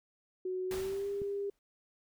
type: tone with pitch glide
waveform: sine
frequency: 370 to 401.2 Hz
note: F#4 to G4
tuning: 0 to +40 cents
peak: -33 dBFS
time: 0.45-1.5 s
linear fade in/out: 5 ms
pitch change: +140 cents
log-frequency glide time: 0.67-1.07 s
type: noise with exponential decay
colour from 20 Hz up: pink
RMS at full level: -41 dBFS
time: 0.71-1.59 s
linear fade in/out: 1 ms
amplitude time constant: 190 ms
type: click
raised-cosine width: 3 ms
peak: -30 dBFS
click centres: 1.218 s
effects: none